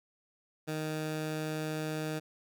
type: tone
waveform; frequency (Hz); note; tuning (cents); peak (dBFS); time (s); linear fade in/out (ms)
15% pulse; 155.4; D#3; -2; -27; 0.67-2.2; 20
effects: none